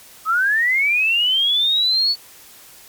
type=linear sweep; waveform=sine; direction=up; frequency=1244.5 to 4485 Hz; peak=-14 dBFS; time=0.25-2.16 s; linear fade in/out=50 ms; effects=white hiss -44 dBFS RMS until 2.88 s + MP3 96 kbps

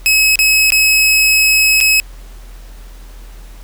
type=tone with dropouts; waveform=sawtooth; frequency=2565 Hz; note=E7; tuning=48 cents flat; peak=-5 dBFS; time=0.06-2 s; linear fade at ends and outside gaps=0 ms; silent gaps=0.356-0.39 / 0.704-0.721 / 1.804-1.81 s; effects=added 41 Hz sine -31 dBFS peak until 3.63 s + pink hiss -44 dBFS RMS until 3.63 s

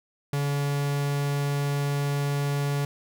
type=tone; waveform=45% pulse; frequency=142.5 Hz; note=C#3; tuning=48 cents sharp; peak=-24 dBFS; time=0.33-2.85 s; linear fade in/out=2 ms; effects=none

